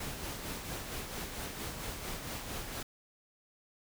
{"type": "noise with tremolo", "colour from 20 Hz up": "pink", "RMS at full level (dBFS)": -39, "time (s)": [0, 2.83], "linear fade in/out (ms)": 5, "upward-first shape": "sine", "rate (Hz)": 4.4, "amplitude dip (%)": 40, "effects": []}